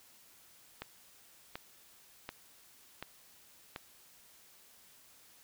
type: click train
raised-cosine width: 0.3 ms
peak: -24 dBFS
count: 5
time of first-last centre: 0.82-3.761 s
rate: 1.36 Hz
effects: white hiss -61 dBFS RMS until 5.43 s